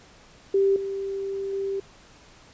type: tone with level steps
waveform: sine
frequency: 392 Hz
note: G4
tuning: in tune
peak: -17 / -27 / -25 dBFS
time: 0.54-1.8 s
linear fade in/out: 5 ms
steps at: 0.76 / 1.53 s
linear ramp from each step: 2 ms
effects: pink hiss -52 dBFS RMS until 2.53 s + resampled to 16000 Hz